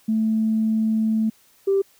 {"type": "tone pair in turn", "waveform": "sine", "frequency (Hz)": [220, 392], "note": ["A3", "G4"], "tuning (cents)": [0, 0], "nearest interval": "minor seventh", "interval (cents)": 1000, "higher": "second", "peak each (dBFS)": [-17, -15], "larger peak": "second", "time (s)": [[0.08, 1.3], [1.67, 1.82]], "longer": "first", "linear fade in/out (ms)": 10, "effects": ["tanh soft clip ceiling -11 dBFS", "white hiss -57 dBFS RMS until 1.99 s"]}